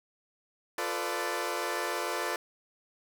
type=chord; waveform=15% pulse; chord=B half-diminished seventh; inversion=second; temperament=equal with one note detuned; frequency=349.2 / 440 / 500.5 / 587.3 Hz; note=F4 / A4 / B4 / D5; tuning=0 / 0 / +23 / 0 cents; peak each=-30 dBFS; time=0.78-2.36 s; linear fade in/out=2 ms; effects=none